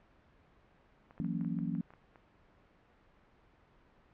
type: clicks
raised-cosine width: 0.5 ms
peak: -39 dBFS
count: 10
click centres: 1.109 / 1.179 / 1.246 / 1.411 / 1.447 / 1.588 / 1.751 / 1.905 / 1.937 / 2.158 s
type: chord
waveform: sine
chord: F# dominant seventh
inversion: third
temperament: just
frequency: 166.5 / 185 / 231.2 / 277.5 Hz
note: E3 / F#3 / A#3 / C#4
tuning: +18 / 0 / -14 / +2 cents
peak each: -37 / -38 / -38 / -41 dBFS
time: 1.2-1.81 s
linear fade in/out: 0 ms
effects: pink hiss -65 dBFS RMS until 4.13 s + low-pass 2000 Hz 12 dB/octave